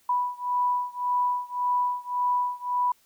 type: beating tone pair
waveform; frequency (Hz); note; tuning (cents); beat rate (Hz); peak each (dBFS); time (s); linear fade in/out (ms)
sine; 985 / 986.8; B5 / B5; -5 / -2; 1.8; -26 / -27; 0.09-2.92; 5
effects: white hiss -63 dBFS RMS until 3.05 s